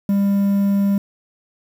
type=tone with quantisation; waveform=triangle; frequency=199.4 Hz; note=G3; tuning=30 cents sharp; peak=-12 dBFS; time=0.09-0.98 s; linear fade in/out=2 ms; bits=7; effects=none